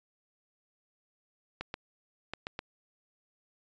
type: clicks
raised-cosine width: 0.3 ms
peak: -20 dBFS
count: 5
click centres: 1.61 / 1.741 / 2.336 / 2.469 / 2.591 s
effects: resampled to 16000 Hz